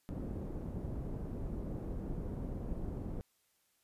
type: low-pass noise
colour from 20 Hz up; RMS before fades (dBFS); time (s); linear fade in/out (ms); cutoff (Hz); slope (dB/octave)
pink; -40; 0.09-3.21; 0; 380; 12
effects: white hiss -75 dBFS RMS until 3.83 s + resampled to 32000 Hz